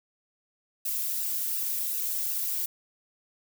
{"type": "noise with flanger", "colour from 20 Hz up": "violet", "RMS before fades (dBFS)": -30, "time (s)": [0.85, 2.66], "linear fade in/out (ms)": 5, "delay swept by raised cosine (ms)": [0.9, 3.1], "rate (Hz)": 2.7, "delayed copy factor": -0.8, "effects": []}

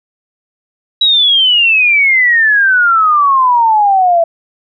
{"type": "exponential sweep", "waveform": "sine", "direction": "down", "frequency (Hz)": [3900, 659.3], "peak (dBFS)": -6, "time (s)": [1.01, 4.24], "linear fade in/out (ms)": 5, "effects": []}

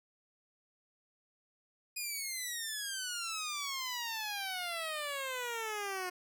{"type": "exponential sweep", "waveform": "10% pulse", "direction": "down", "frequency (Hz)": [2489, 358.2], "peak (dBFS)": -28, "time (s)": [1.96, 6.1], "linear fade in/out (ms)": 10, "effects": []}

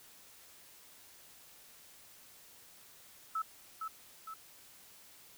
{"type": "tone with echo", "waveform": "sine", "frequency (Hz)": 1308, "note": "E6", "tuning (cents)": -14, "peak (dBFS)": -32, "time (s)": [3.35, 3.42], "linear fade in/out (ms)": 5, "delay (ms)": 460, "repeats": 2, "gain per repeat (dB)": -5, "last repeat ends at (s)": 4.34, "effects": ["white hiss -58 dBFS RMS until 5.37 s"]}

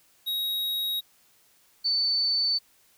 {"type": "tone pair in turn", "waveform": ["square", "sine"], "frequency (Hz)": [3797, 4515], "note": ["A#7", "C#8"], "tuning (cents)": [31, 31], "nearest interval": "minor third", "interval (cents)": 300, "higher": "second", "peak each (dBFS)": [-27, -22], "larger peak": "second", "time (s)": [[0.26, 1.01], [1.84, 2.59]], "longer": "neither", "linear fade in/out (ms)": 20, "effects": ["white hiss -62 dBFS RMS until 2.97 s"]}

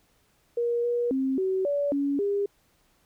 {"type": "tone with pitch steps", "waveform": "sine", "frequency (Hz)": [473.9, 479.5, 265.6, 378.4, 573, 281.7, 403.2], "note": ["A#4", "A#4", "C4", "F#4", "D5", "C#4", "G4"], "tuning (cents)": [28, 49, 26, 39, -43, 28, 49], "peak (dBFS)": -23, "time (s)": [0.57, 2.46], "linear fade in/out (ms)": 5, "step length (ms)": 270, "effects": ["pink hiss -66 dBFS RMS until 3.05 s"]}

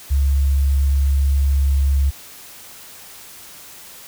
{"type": "tone", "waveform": "sine", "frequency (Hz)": 69.2, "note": "C#2", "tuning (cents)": -2, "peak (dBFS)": -13, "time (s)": [0.1, 2.11], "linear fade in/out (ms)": 20, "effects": ["white hiss -40 dBFS RMS until 4.07 s"]}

